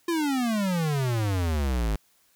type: exponential sweep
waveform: square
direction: down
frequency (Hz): 349.2 to 50.4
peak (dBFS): -24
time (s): 0.08-1.96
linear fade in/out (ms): 5
effects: white hiss -64 dBFS RMS until 2.35 s